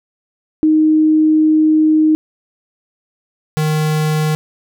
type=tone pair in turn; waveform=sine / square; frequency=311.1 / 154.39 Hz; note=D#4 / D#3; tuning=0 / -13 cents; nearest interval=octave; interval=1213 cents; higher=first; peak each=-8 / -14 dBFS; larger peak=first; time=0.63-2.15 / 3.57-4.35 s; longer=first; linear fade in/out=0 ms; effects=none